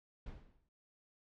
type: noise with exponential decay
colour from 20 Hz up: brown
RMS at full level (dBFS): -43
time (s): 0.26-0.69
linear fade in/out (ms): 5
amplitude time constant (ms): 92
effects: low-pass 4000 Hz 12 dB/octave